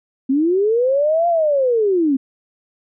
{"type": "linear two-way sweep", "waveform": "sine", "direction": "up then down", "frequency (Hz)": [256.4, 698.5, 256.4], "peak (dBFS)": -13, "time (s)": [0.29, 2.17], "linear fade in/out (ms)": 10, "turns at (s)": 1.28, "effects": []}